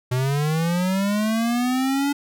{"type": "linear sweep", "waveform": "square", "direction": "up", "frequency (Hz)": [123.47, 286.9], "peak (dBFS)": -20, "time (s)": [0.11, 2.13], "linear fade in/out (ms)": 10, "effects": []}